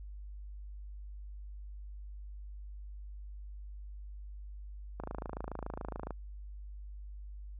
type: click train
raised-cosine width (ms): 1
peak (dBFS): -25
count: 31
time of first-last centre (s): 5-6.107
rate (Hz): 27.1
effects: added 50 Hz sine -43 dBFS peak until 7.59 s